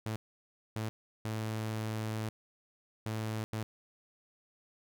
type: tone bursts at uneven times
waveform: sawtooth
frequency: 109.6 Hz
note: A2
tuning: 6 cents flat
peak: -30 dBFS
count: 5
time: 0.06-0.16 / 0.76-0.89 / 1.25-2.29 / 3.06-3.44 / 3.53-3.63 s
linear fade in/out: 0 ms
effects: none